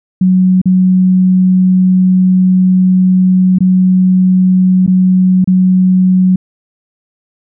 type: tone with dropouts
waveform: sine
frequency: 185 Hz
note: F#3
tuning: in tune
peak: -5 dBFS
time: 0.21-6.36 s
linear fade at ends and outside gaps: 5 ms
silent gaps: 0.616-0.656 / 3.586-3.605 / 4.865-4.876 / 5.444-5.474 s
effects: none